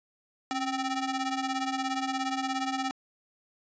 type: ring-modulated tone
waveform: sawtooth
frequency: 523 Hz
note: C5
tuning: 1 cent flat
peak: -22 dBFS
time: 0.51-2.91 s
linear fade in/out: 0 ms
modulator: 253 Hz
effects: resampled to 16000 Hz